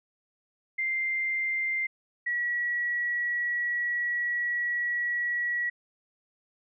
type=tone pair in turn; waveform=sine; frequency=2093 / 1927.3 Hz; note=C7 / B6; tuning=0 / -43 cents; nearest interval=minor second; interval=143 cents; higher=first; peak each=-26 dBFS; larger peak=neither; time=0.78-1.87 / 2.26-5.7 s; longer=second; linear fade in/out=10 ms; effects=none